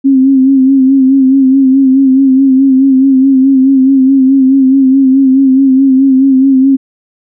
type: tone with vibrato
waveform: sine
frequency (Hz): 266.8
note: C4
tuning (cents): +34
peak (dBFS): -3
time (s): 0.04-6.77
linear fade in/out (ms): 20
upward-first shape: sine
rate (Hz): 4.7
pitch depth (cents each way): 47
effects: none